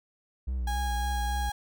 triangle tone with vibrato, 61.74 Hz, B1, in tune, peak -26 dBFS, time 0.47-1.5 s, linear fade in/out 10 ms, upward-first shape sine, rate 3.6 Hz, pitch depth 78 cents each way
35% pulse tone, 823 Hz, G#5, 16 cents flat, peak -30 dBFS, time 0.67-1.52 s, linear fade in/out 5 ms
effects none

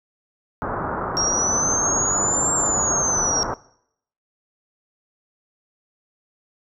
white low-pass noise, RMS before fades -26 dBFS, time 0.62-3.54 s, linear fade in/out 0 ms, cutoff 1400 Hz, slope 48 dB/octave
sine exponential two-way sweep, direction up then down, 5570 to 7459 to 5570 Hz, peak -19 dBFS, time 1.17-3.43 s, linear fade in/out 0 ms, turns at 2.54 s
effects noise-tail reverb RT60 0.7 s tail -20 dB re dry

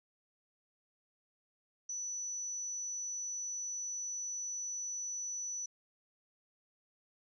sine tone, 5950 Hz, F#8, 9 cents sharp, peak -37 dBFS, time 1.89-5.66 s, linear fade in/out 5 ms, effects none

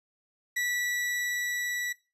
40% pulse tone with level ramp, 1953 Hz, B6, 20 cents flat, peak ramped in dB -26 to -29 dBFS, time 0.56-1.93 s, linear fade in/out 10 ms, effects noise-tail reverb RT60 0.3 s tail -20 dB re dry + resampled to 32000 Hz

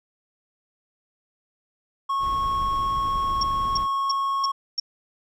triangle tone, 1096 Hz, C#6, 20 cents flat, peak -20 dBFS, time 2.09-4.52 s, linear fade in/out 10 ms
brown noise, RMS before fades -34 dBFS, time 2.19-3.88 s, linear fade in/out 50 ms
sine tone bursts, 5520 Hz, F8, 21 cents flat, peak -21 dBFS, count 5, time 3.41-4.8 s, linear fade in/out 5 ms, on 22 ms, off 320 ms
effects none

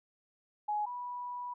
sine tone pair in turn, 838 / 980 Hz, G#5 / B5, +15 / -14 cents, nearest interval minor third, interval 271 cents, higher second, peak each -30 / -37 dBFS, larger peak first, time 0.68-0.86 / 0.86-1.54 s, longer second, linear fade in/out 10 ms, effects none

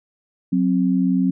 sine tone pair together, 184.15 / 264.1 Hz, F#3 / C4, -8 / +16 cents, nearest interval tritone, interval 624 cents, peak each -18 dBFS, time 0.52-1.31 s, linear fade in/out 10 ms, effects none

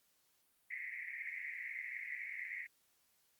white band-pass noise, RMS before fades -45 dBFS, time 0.7-2.67 s, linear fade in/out 10 ms, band 1900 to 2200 Hz, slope 96 dB/octave, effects white hiss -75 dBFS RMS until 3.39 s + Opus 48 kbps

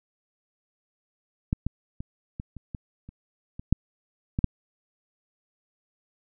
clicks, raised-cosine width 5 ms, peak -11 / -14 / -22 / -21 / -27 / -21 / -30 / -24 / -6 / -13 / -6 dBFS, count 11, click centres 1.529 / 1.666 / 2.005 / 2.399 / 2.567 / 2.748 / 3.09 / 3.595 / 3.726 / 4.389 / 4.443 s, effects none

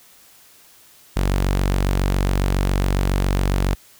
sawtooth tone, 47.26 Hz, F#1, 37 cents sharp, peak -13 dBFS, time 1.16-3.75 s, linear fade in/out 10 ms, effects white hiss -50 dBFS RMS until 3.99 s

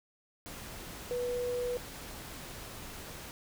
sine tone in noise, 490 Hz, B4, 14 cents flat, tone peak -31 dBFS, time 1.11-1.77 s, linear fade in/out 0 ms, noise pink, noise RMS -45 dBFS, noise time 0.46-3.31 s, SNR +11 dB, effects none

